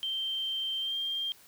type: tone with pitch glide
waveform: sine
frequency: 3136 to 3191 Hz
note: G7 to G7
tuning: 0 to +30 cents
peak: -30 dBFS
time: 0.03-1.32 s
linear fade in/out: 0 ms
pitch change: +30 cents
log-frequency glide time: 0.8-0.95 s
effects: white hiss -57 dBFS RMS until 1.47 s